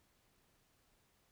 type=silence; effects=pink hiss -74 dBFS RMS until 1.31 s